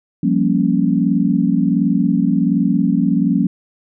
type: chord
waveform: sine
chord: G half-diminished seventh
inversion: third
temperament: equal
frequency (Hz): 174.61 / 196 / 233.1 / 277.2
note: F3 / G3 / Bb3 / Db4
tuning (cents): 0 / 0 / 0 / 0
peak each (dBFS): -18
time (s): 0.23-3.47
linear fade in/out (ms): 5
effects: none